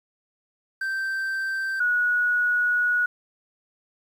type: tone pair in turn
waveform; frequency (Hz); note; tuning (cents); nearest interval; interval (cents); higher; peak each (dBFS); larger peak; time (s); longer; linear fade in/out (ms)
triangle / sine; 1561 / 1459.8; G6 / F#6; -8 / -24; minor second; 116; first; -23 / -19; second; 0.81-1.8 / 1.8-3.06; second; 5
effects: 9-bit